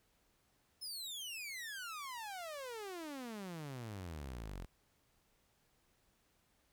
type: exponential sweep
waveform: sawtooth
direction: down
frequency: 5274 to 41.2 Hz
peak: -40 dBFS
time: 0.81-4.66 s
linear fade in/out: 20 ms
effects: pink hiss -75 dBFS RMS until 6.72 s